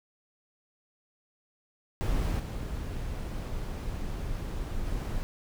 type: noise with level steps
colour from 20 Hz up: brown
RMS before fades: -28 / -34 / -32 dBFS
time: 2.01-5.23 s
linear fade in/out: 0 ms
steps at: 2.39 / 4.86 s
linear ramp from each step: 10 ms
effects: none